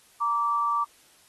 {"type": "tone pair together", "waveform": "sine", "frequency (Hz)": [932.3, 1163.5], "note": ["A#5", "D6"], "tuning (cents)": [0, -17], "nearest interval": "major third", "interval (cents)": 383, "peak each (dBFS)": [-30, -23], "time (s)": [0.2, 0.85], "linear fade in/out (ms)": 20, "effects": ["white hiss -58 dBFS RMS until 1.28 s", "AAC 32 kbps"]}